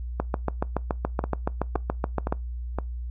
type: two click trains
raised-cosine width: 1 ms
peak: -10 / -13 dBFS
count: 16 / 4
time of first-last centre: 0.2-2.325 / 1.24-2.786 s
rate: 7.06 / 1.94 Hz
effects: noise-tail reverb RT60 0.2 s tail -23 dB re dry + added 60 Hz sine -30 dBFS peak until 3.1 s